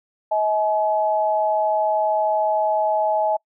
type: tone pair together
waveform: sine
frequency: 637 / 850.3 Hz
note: D#5 / G#5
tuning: +41 / +41 cents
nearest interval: perfect fourth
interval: 500 cents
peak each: -20 dBFS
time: 0.31-3.37 s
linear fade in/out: 10 ms
effects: noise-tail reverb RT60 0.1 s tail -26 dB re dry